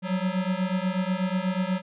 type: beating tone pair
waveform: square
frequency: 181.6 / 189.8 Hz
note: F#3 / F#3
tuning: -32 / +44 cents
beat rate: 8.2 Hz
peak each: -28 / -28 dBFS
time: 0.02-1.82 s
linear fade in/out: 50 ms
effects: resampled to 8000 Hz